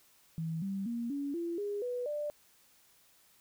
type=tone with pitch steps; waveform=sine; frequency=162.3 / 195.25 / 234.9 / 282.6 / 340 / 409 / 492 / 591.9 Hz; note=E3 / G3 / A#3 / C#4 / F4 / G#4 / B4 / D5; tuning=-27 / -7 / +13 / +34 / -46 / -26 / -7 / +13 cents; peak=-33 dBFS; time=0.38-2.3 s; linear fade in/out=0 ms; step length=240 ms; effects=white hiss -65 dBFS RMS until 3.4 s